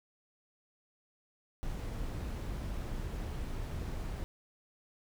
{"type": "noise", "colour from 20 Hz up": "brown", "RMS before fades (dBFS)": -38, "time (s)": [1.63, 4.24], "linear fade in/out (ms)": 0, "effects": []}